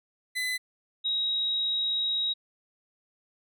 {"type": "tone pair in turn", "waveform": ["30% pulse", "sine"], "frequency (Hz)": [2011, 3811], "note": ["B6", "A#7"], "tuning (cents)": [31, 38], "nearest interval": "major seventh", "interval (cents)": 1107, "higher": "second", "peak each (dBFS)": -25, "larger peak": "neither", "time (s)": [[0.35, 0.58], [1.04, 2.34]], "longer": "second", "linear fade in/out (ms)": 20, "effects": []}